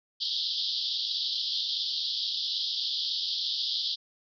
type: band-pass noise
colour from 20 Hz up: pink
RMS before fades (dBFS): -31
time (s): 0.2-3.96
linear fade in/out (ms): 20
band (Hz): 3200 to 5100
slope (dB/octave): 96
effects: none